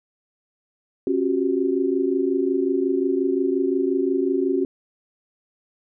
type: tone cluster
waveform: sine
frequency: 273 / 359.1 / 384.7 Hz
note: C#4 / F4 / G4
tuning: -26 / +48 / -33 cents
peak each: -23 dBFS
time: 1.07-4.65 s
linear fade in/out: 2 ms
effects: none